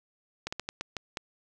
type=slowing click train; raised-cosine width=0.2 ms; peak=-16 dBFS; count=7; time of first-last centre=0.47-1.172 s; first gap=55 ms; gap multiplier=1.3; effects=none